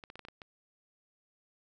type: clicks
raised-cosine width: 0.3 ms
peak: -30 dBFS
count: 7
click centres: 0.038 / 0.101 / 0.156 / 0.193 / 0.251 / 0.285 / 0.418 s
effects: none